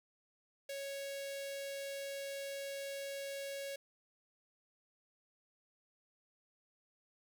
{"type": "tone with notch filter", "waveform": "sawtooth", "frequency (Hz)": 554, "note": "C#5", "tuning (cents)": -1, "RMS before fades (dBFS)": -43, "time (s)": [0.69, 3.76], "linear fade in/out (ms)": 5, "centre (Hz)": 1100, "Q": 1.3, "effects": []}